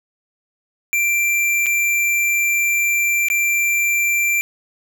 square tone with dropouts, 2357 Hz, D7, 6 cents sharp, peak -16 dBFS, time 0.93-4.41 s, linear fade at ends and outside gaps 0 ms, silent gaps 1.66-1.666 / 3.285-3.301 s, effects none

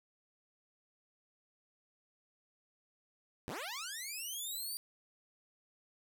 10% pulse linear sweep, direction up, 66.3 to 4726 Hz, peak -32 dBFS, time 3.48-4.77 s, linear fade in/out 0 ms, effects none

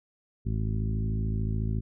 harmonic tone with a mistuned harmonic, 53.9 Hz, A1, 35 cents flat, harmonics 1 / 2 / 3 / 4 / 5 / 6 / 7, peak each -30 / -29 / -36 / -36 / -43 / -49 / -45 dBFS, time 0.45-1.81 s, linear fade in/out 20 ms, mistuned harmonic 1, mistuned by -25 cents, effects none

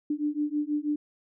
sine beating tone pair, 293.7 / 299.9 Hz, D4 / D4, 0 / +36 cents, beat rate 6.2 Hz, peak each -29 dBFS, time 0.1-0.96 s, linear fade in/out 5 ms, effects none

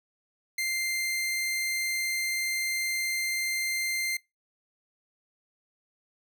sawtooth tone, 2093 Hz, C7, in tune, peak -24 dBFS, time 0.58-4.17 s, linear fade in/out 5 ms, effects noise-tail reverb RT60 0.2 s tail -22 dB re dry

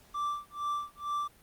triangle tone with tremolo, 1172 Hz, D6, 4 cents flat, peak -27 dBFS, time 0.14-1.28 s, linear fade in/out 10 ms, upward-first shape sine, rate 2.2 Hz, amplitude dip 100%, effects pink hiss -60 dBFS RMS until 1.42 s + Opus 48 kbps

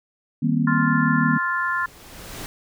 sine chord, C minor seventh, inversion first, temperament just, 156.98 / 196.22 / 235.5 / 261.6 Hz, Eb3 / G3 / Bb3 / C4, +16 / +2 / +18 / 0 cents, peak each -22 / -27 / -21 / -25 dBFS, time 0.42-1.38 s, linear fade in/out 10 ms
harmonic tone, 349.2 Hz, F4, in tune, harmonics 3 / 4 / 5, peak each -25 / -25 / -25 dBFS, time 0.67-1.86 s, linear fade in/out 5 ms
pink noise with exponential growth, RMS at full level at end -33 dBFS, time 0.94-2.46 s, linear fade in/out 0 ms, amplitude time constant 330 ms
effects none

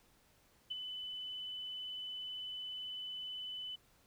sine tone with ADSR envelope, 3006 Hz, F#7, 27 cents sharp, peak -35 dBFS, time 0.7-3.76 s, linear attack 15 ms, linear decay 18 ms, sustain -6 dB, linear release 11 ms, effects pink hiss -69 dBFS RMS until 4.06 s

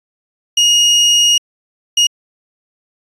30% pulse tone bursts at uneven times, 2870 Hz, F7, 47 cents sharp, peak -5 dBFS, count 2, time 0.57-1.38 / 1.97-2.07 s, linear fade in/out 5 ms, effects resampled to 24000 Hz

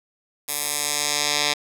10% pulse tone with band-pass filter sweep, 146.83 Hz, D3, in tune, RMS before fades -24 dBFS, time 0.48-1.54 s, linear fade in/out 10 ms, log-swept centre 12000 to 4300 Hz, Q 1.1, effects none

